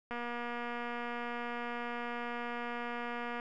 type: click train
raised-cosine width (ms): 0.5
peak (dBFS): -25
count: 787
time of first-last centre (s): 0.11-3.399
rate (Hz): 239
effects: none